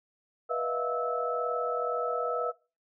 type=tone cluster; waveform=sine; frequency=487.3 / 622 / 661 / 703 / 1306 Hz; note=B4 / D#5 / E5 / F5 / E6; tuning=-23 / -1 / +5 / +11 / -17 cents; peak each=-32 / -37 / -35 / -38 / -32 dBFS; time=0.49-2.52 s; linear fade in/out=20 ms; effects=noise-tail reverb RT60 0.3 s tail -20 dB re dry